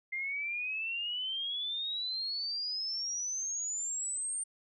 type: exponential sweep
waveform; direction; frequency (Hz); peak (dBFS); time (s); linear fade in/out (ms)
sine; up; 2088 to 8870; -33; 0.12-4.44; 10
effects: none